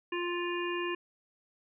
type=harmonic tone; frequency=350 Hz; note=F4; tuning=4 cents sharp; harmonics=1 / 3 / 5 / 7 / 8; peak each=-33 / -38 / -40 / -41 / -42 dBFS; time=0.12-0.95 s; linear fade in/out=5 ms; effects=none